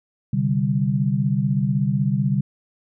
sine chord, C suspended second, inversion none, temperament equal, 130.81 / 146.83 / 196 Hz, C3 / D3 / G3, 0 / 0 / 0 cents, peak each -22 dBFS, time 0.33-2.41 s, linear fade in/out 5 ms, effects none

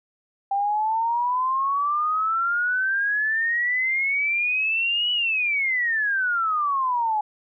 sine exponential two-way sweep, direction up then down, 787 to 2960 to 833 Hz, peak -20 dBFS, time 0.51-7.21 s, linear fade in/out 5 ms, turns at 5.12 s, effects none

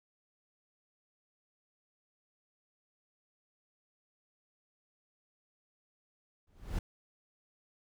brown noise with exponential growth, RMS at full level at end -30 dBFS, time 6.47-6.79 s, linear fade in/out 5 ms, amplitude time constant 68 ms, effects none

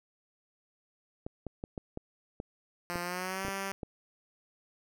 clicks, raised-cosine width 2 ms, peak -24 dBFS, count 10, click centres 1.265 / 1.467 / 1.639 / 1.778 / 1.974 / 2.401 / 2.957 / 3.45 / 3.483 / 3.832 s
5% pulse tone with pitch glide, 174.8 to 195.08 Hz, F3 to G3, +2 to -8 cents, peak -23 dBFS, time 2.9-3.72 s, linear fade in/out 0 ms, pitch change +190 cents, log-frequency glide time 3.02-3.47 s
effects none

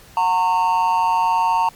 triangle tone with amplitude modulation, 914 Hz, A#5, 34 cents flat, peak -9 dBFS, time 0.17-1.69 s, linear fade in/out 2 ms, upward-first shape sine, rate 179 Hz, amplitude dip 80%, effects pink hiss -46 dBFS RMS until 1.75 s + MP3 96 kbps

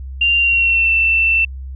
sine tone with pitch glide, 2781 to 2677 Hz, F7 to E7, -8 to +26 cents, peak -11 dBFS, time 0.21-1.45 s, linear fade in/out 5 ms, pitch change -66 cents, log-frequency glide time 0.37-0.93 s, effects added 66 Hz sine -26 dBFS peak until 1.75 s

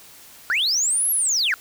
sine linear two-way sweep, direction up then down, 1354 to 11560 to 1354 Hz, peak -16 dBFS, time 0.5-1.54 s, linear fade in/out 0 ms, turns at 1.11 s, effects tanh soft clip ceiling -16 dBFS + white hiss -46 dBFS RMS until 1.6 s

